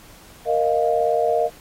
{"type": "chord", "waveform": "sine", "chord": "Bb suspended fourth", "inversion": "none", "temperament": "just", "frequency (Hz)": [466.2, 621.6, 699.2], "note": ["Bb4", "Eb5", "F5"], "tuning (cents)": [0, -2, 2], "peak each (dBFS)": -21, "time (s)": [0.45, 1.5], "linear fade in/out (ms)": 50, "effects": ["pink hiss -47 dBFS RMS until 1.6 s", "AAC 48 kbps"]}